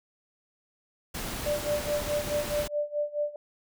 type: noise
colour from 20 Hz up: pink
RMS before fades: -35 dBFS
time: 1.14-2.68 s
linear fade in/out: 10 ms
type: tone with tremolo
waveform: sine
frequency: 590 Hz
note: D5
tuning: 8 cents sharp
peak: -24 dBFS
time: 1.46-3.36 s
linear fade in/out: 2 ms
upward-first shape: sine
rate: 4.7 Hz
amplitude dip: 90%
effects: none